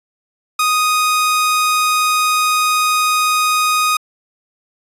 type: tone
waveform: sawtooth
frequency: 1244.5 Hz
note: D#6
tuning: in tune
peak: -9 dBFS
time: 0.59-3.97 s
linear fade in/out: 5 ms
effects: resampled to 32000 Hz